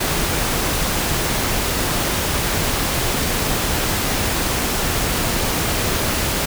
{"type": "noise", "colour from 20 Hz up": "pink", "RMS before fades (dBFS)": -20, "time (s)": [0, 6.46], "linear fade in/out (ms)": 10, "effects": []}